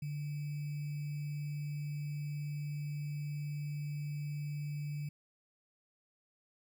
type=tone with sample-and-hold; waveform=sine; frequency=146.83 Hz; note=D3; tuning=in tune; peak=-36 dBFS; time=0.02-5.09 s; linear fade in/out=5 ms; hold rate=2450 Hz; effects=none